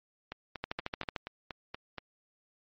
two click trains, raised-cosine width 0.3 ms, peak -17 / -22 dBFS, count 8 / 8, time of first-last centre 0.64-1.162 / 0.32-1.983 s, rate 13.4 / 4.21 Hz, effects low-pass 5000 Hz 12 dB/octave + MP3 32 kbps

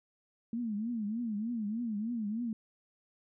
sine tone with vibrato, 222.3 Hz, A3, 18 cents sharp, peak -32 dBFS, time 0.53-2.53 s, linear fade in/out 2 ms, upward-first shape triangle, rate 3.3 Hz, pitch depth 180 cents each way, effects none

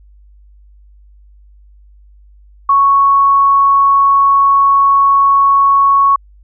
sine tone, 1108.7 Hz, C#6, in tune, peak -6 dBFS, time 2.69-6.16 s, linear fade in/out 5 ms, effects added 50 Hz sine -40 dBFS peak until 6.43 s

